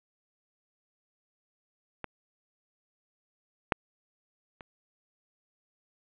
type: clicks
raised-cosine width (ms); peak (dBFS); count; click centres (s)
0.5; -20 / -8 / -29; 3; 2.043 / 3.722 / 4.608
effects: resampled to 8000 Hz + 8-bit